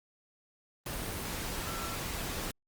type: tone in noise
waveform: sine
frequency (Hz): 1343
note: E6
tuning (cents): +32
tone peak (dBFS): -42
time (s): 1.67-1.95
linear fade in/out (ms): 2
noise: pink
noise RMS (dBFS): -37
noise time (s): 0.86-2.51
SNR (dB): -8
effects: Opus 24 kbps